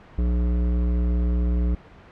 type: tone with hard clipping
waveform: sine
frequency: 60 Hz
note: B1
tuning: 49 cents flat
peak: -21 dBFS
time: 0.18-1.75 s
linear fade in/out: 5 ms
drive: 13 dB
effects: pink hiss -47 dBFS RMS until 2.11 s + low-pass 2000 Hz 12 dB/octave